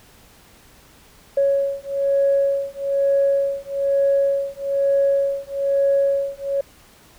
sine beating tone pair, 554.4 / 555.5 Hz, C#5 / C#5, 0 / +4 cents, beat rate 1.1 Hz, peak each -19 dBFS, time 1.37-6.61 s, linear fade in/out 5 ms, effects tanh soft clip ceiling -9 dBFS + pink hiss -50 dBFS RMS until 7.18 s

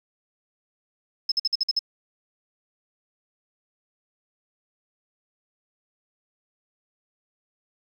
sine tone bursts, 5190 Hz, E8, 28 cents flat, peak -19 dBFS, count 7, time 1.29-1.792 s, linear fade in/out 5 ms, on 28 ms, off 51 ms, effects 9-bit

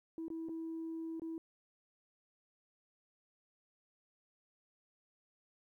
sine tone with dropouts, 326 Hz, E4, 19 cents flat, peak -38 dBFS, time 0.18-1.38 s, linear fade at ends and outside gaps 1 ms, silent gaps 0.282-0.302 / 0.486-0.493 / 1.197-1.219 s, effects tanh soft clip ceiling -36 dBFS + 13-bit

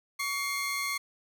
sawtooth tone pair together, 1128.8 / 2128 Hz, C#6 / C7, +31 / +29 cents, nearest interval major seventh, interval 1098 cents, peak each -31 / -28 dBFS, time 0.19-0.98 s, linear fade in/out 10 ms, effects none

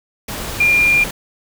sine tone in noise, 2400 Hz, D7, 37 cents sharp, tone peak -10 dBFS, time 0.6-1.04 s, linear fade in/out 5 ms, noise pink, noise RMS -26 dBFS, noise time 0.28-1.11 s, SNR +13 dB, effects none

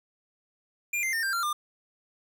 square tone with pitch steps, 2400 / 2089 / 1818.9 / 1583.4 / 1378.4 / 1200 Hz, D7 / C7 / A#6 / G6 / F6 / D6, +37 / -3 / -43 / +17 / -23 / +37 cents, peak -27 dBFS, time 0.93-1.53 s, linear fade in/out 5 ms, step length 100 ms, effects none

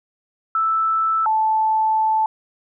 sine tone pair in turn, 1318.5 / 875.2 Hz, E6 / A5, 0 / -9 cents, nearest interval perfect fifth, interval 709 cents, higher first, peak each -16 / -15 dBFS, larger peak second, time 0.55-1.26 / 1.26-2.26 s, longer second, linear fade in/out 2 ms, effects none

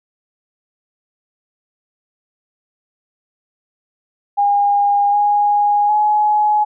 sine tone with pitch steps, 812 / 824 / 843 Hz, G#5 / G#5 / G#5, -39 / -14 / +26 cents, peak -11 dBFS, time 4.37-6.65 s, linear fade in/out 20 ms, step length 760 ms, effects none

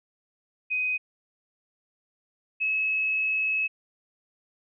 sine tone pair in turn, 2507 / 2579 Hz, D#7 / E7, +12 / -39 cents, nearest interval unison, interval 49 cents, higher second, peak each -24 / -23 dBFS, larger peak second, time 0.7-0.98 / 2.6-3.68 s, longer second, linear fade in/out 20 ms, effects none

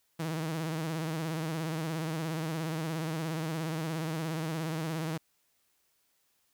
sawtooth tone with vibrato, 159.9 Hz, D#3, 48 cents sharp, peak -28 dBFS, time 0.19-5.18 s, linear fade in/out 10 ms, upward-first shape sine, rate 17 Hz, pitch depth 74 cents each way, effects white hiss -73 dBFS RMS until 6.53 s

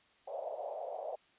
white band-pass noise, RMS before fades -41 dBFS, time 0.27-1.16 s, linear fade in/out 10 ms, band 530 to 720 Hz, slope 48 dB/octave, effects white hiss -67 dBFS RMS until 1.38 s + resampled to 8000 Hz

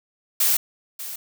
blue noise with echo, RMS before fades -19 dBFS, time 0.4-0.57 s, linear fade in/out 5 ms, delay 590 ms, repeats 1, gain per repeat -14 dB, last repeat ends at 1.16 s, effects none

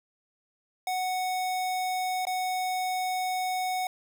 square tone with dropouts, 740 Hz, F#5, in tune, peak -28 dBFS, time 0.87-3.87 s, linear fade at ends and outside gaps 2 ms, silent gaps 2.253-2.269 s, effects none

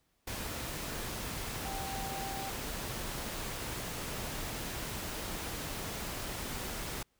sine tone in noise, 780 Hz, G5, 9 cents flat, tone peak -40 dBFS, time 1.65-2.5 s, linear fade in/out 5 ms, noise pink, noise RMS -39 dBFS, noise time 0.27-7.03 s, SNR -4 dB, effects pink hiss -75 dBFS RMS until 7.19 s

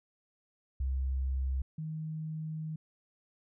sine tone pair in turn, 66 / 156.98 Hz, C2 / D#3, +16 / +16 cents, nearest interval octave + minor third, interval 1500 cents, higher second, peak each -29 / -35 dBFS, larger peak first, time 0.8-1.62 / 1.78-2.76 s, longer second, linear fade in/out 5 ms, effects none

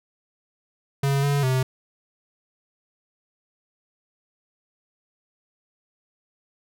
square tone with pitch steps, 138.8 / 142.2 / 129.9 Hz, C#3 / C#3 / C3, +3 / +45 / -12 cents, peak -20 dBFS, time 1.03-1.63 s, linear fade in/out 5 ms, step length 200 ms, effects none

